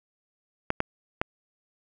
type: clicks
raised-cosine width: 0.5 ms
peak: -9 dBFS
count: 3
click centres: 0.704 / 0.804 / 1.215 s
effects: none